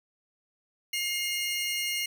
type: tone pair together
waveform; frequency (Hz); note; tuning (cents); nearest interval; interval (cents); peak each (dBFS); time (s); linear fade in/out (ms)
sawtooth; 2131 / 2845; C7 / F7; +31 / +31; perfect fourth; 500; -28; 0.93-2.06; 5
effects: none